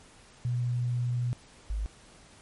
sine tone pair in turn, 122 / 52.55 Hz, B2 / G#1, -21 / +21 cents, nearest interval octave + minor third, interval 1458 cents, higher first, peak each -26 / -28 dBFS, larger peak first, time 0.45-1.33 / 1.7-1.86 s, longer first, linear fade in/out 0 ms, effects pink hiss -55 dBFS RMS until 2.41 s + MP3 48 kbps

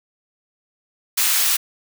white high-pass noise, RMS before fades -18 dBFS, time 1.17-1.57 s, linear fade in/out 10 ms, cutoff 1300 Hz, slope 12 dB/octave, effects none

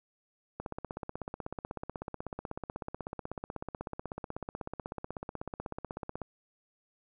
click train, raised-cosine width 1 ms, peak -23 dBFS, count 92, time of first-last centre 0.6-6.217 s, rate 16.2 Hz, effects none

